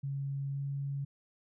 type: tone with pitch glide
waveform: sine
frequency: 138.59 to 139.55 Hz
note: C#3 to C#3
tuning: 0 to +12 cents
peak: -33 dBFS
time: 0.03-1.05 s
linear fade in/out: 10 ms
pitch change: +12 cents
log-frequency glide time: 0.52-0.59 s
effects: none